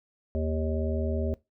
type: harmonic tone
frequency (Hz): 78.7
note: D#2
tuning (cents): +20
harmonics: 1 / 3 / 5 / 7 / 8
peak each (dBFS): -28 / -33 / -35 / -36 / -37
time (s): 0.35-1.34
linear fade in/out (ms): 0
effects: noise-tail reverb RT60 0.2 s tail -20 dB re dry